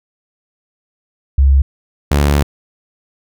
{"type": "tone pair in turn", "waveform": ["sine", "sawtooth"], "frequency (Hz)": [68.2, 72.08], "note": ["C#2", "D2"], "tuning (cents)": [-28, -32], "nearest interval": "minor second", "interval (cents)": 96, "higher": "second", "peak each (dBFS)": -6, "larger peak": "neither", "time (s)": [[1.38, 1.62], [2.11, 2.43]], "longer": "second", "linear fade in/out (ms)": 5, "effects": []}